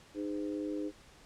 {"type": "harmonic tone", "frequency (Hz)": 102.2, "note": "G#2", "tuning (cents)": -27, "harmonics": [3, 4, 5], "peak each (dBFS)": [-35, -41, -43], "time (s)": [0.14, 0.92], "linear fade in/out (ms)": 50, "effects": ["pink hiss -58 dBFS RMS until 1.25 s", "low-pass 8000 Hz 12 dB/octave"]}